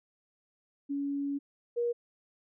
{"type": "tone pair in turn", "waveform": "sine", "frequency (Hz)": [281.8, 475.7], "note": ["C#4", "A#4"], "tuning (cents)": [29, 35], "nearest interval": "major sixth", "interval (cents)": 906, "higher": "second", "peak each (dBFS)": [-30, -27], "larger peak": "second", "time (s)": [[0.89, 1.39], [1.76, 1.93]], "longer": "first", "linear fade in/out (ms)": 20, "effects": []}